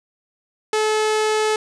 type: tone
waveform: sawtooth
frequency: 431.3 Hz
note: A4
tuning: 35 cents flat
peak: -13 dBFS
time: 0.73-1.56 s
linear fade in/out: 2 ms
effects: resampled to 22050 Hz + 7-bit